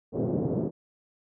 pink band-pass noise, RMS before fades -28 dBFS, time 0.12-0.71 s, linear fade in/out 50 ms, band 130 to 520 Hz, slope 24 dB/octave, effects none

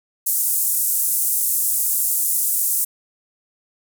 white band-pass noise, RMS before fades -20 dBFS, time 0.26-2.85 s, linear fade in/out 10 ms, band 8100 to 16000 Hz, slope 24 dB/octave, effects none

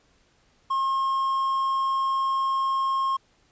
triangle tone, 1074 Hz, C6, 45 cents sharp, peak -20 dBFS, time 0.7-3.17 s, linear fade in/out 10 ms, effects pink hiss -63 dBFS RMS until 3.51 s + resampled to 16000 Hz

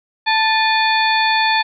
harmonic tone with a mistuned harmonic, 880 Hz, A5, in tune, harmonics 1 / 2 / 3 / 4 / 5, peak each -16 / -19 / -21 / -22 / -23 dBFS, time 0.26-1.63 s, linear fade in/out 20 ms, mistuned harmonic 3, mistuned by -130 cents, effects none

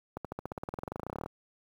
accelerating click train, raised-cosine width 1 ms, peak -22 dBFS, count 25, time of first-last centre 0.17-1.26 s, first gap 77 ms, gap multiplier 0.95, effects high-pass 60 Hz 12 dB/octave + 9-bit

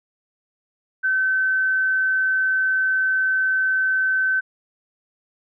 sine tone, 1532 Hz, G6, 40 cents flat, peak -17 dBFS, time 1.03-4.41 s, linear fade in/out 20 ms, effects none

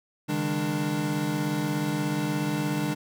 square tone cluster, 140.2 / 157 / 203.1 / 296.6 Hz, C#3 / D#3 / G#3 / D4, +20 / +16 / -38 / +17 cents, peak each -35 / -31 / -33 / -30 dBFS, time 0.28-2.95 s, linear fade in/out 20 ms, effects none

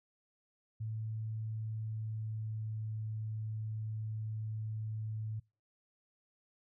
sine tone with pitch glide, 110 to 109.05 Hz, A2 to A2, 0 to -15 cents, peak -36 dBFS, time 0.8-5.4 s, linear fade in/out 10 ms, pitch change -15 cents, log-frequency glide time 1.44-2.89 s, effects noise-tail reverb RT60 0.3 s tail -26 dB re dry

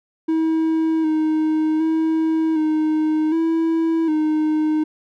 triangle tone with pitch steps, 321.1 / 312.3 / 320.2 / 310.5 / 326.9 / 308.7 Hz, E4 / D#4 / D#4 / D#4 / E4 / D#4, -45 / +7 / +50 / -3 / -14 / -14 cents, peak -14 dBFS, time 0.28-4.84 s, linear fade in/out 10 ms, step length 760 ms, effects none

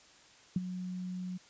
sine tone with ADSR envelope, 182.5 Hz, F#3, 24 cents flat, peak -24 dBFS, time 0.56-1.38 s, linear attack 3 ms, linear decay 27 ms, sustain -12 dB, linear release 15 ms, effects white hiss -59 dBFS RMS until 1.49 s + resampled to 16000 Hz

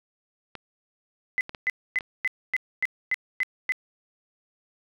clicks, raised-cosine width 0.3 ms, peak -20 dBFS, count 4, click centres 0.553 / 1.494 / 1.548 / 2.008 s
sine tone bursts, 2026 Hz, B6, 44 cents sharp, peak -21 dBFS, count 9, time 1.38-3.721 s, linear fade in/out 0 ms, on 29 ms, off 260 ms
effects none

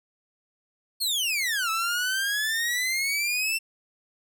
sawtooth exponential two-way sweep, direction down then up, 4435 to 1300 to 2702 Hz, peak -21 dBFS, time 1-3.59 s, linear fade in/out 20 ms, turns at 1.7 s, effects none

